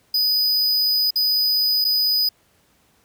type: tone with dropouts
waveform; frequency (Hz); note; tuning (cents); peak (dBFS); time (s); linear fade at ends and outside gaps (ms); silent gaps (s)
square; 4978; D#8; 0; -17; 0.14-2.29; 5; 1.107-1.157 / 1.844-1.848
effects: pink hiss -60 dBFS RMS until 3.04 s + high-pass 60 Hz 12 dB/octave